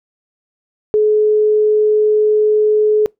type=tone; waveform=sine; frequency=426 Hz; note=G#4; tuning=44 cents sharp; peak=-9 dBFS; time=0.94-3.06 s; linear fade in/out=0 ms; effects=noise-tail reverb RT60 0.2 s tail -26 dB re dry